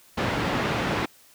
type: band-pass noise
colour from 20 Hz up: pink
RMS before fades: -26 dBFS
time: 0.17-1.06 s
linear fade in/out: 10 ms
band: 110 to 2700 Hz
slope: 12 dB/octave
effects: white hiss -55 dBFS RMS until 1.34 s